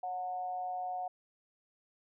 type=tone with amplitude modulation; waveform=sine; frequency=730 Hz; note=F#5; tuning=24 cents flat; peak=-32 dBFS; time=0.03-1.08 s; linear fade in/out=5 ms; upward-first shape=sine; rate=176 Hz; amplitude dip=55%; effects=none